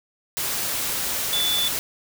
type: tone in noise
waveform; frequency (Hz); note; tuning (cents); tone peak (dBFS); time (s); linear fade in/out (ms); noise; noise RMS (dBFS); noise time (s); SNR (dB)
sine; 3478; A7; -21; -21; 1.33-1.68; 0; white; -26; 0.37-1.79; +2
effects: none